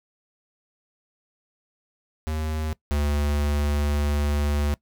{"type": "tone pair in turn", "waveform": "square", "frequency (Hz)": [77.78, 73.05], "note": ["D#2", "D2"], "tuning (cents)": [0, -9], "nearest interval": "minor second", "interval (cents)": 109, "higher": "first", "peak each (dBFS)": [-26, -22], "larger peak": "second", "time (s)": [[2.27, 2.73], [2.91, 4.74]], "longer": "second", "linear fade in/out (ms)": 0, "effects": ["noise-tail reverb RT60 0.1 s tail -21 dB re dry"]}